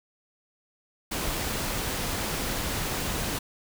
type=noise; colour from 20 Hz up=pink; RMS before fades=-30 dBFS; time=1.11-3.39 s; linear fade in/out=10 ms; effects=none